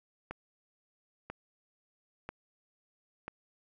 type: click train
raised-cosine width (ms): 0.5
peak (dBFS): -24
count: 4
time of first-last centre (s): 0.31-3.28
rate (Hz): 1.01
effects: none